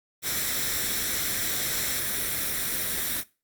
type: noise with comb filter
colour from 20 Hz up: white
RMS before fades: -28 dBFS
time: 0.22-3.24 s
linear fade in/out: 50 ms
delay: 0.53 ms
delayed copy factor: +0.55
effects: noise-tail reverb RT60 0.3 s tail -20 dB re dry + Opus 48 kbps